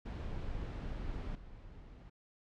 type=noise with level steps; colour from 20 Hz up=brown; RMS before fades=-40 / -52 dBFS; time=0.05-2.1 s; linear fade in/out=10 ms; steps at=1.35 s; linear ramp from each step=2 ms; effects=low-pass 4000 Hz 12 dB/octave